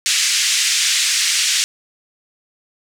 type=band-pass noise; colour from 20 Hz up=white; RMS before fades=-17 dBFS; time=0.06-1.64 s; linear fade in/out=0 ms; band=1900 to 7600 Hz; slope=24 dB/octave; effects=none